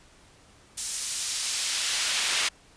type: noise with high-pass filter sweep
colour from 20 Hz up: brown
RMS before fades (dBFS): -28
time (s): 0.77-2.49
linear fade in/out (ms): 10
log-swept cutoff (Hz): 7800 to 2400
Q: 0.8
effects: pink hiss -56 dBFS RMS until 2.76 s + resampled to 22050 Hz